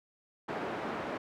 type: band-pass noise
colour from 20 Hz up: pink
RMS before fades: -37 dBFS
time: 0.48-1.18 s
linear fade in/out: 10 ms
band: 260 to 1500 Hz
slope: 12 dB/octave
effects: none